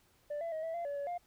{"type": "tone with pitch steps", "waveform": "sine", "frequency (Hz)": [588, 670, 632, 654, 686, 571, 567, 703], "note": ["D5", "E5", "D#5", "E5", "F5", "D5", "C#5", "F5"], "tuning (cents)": [2, 28, 27, -14, -31, -49, 39, 11], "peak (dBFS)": -33, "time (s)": [0.3, 1.18], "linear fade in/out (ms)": 10, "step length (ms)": 110, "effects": ["tanh soft clip ceiling -34 dBFS", "pink hiss -69 dBFS RMS until 1.26 s"]}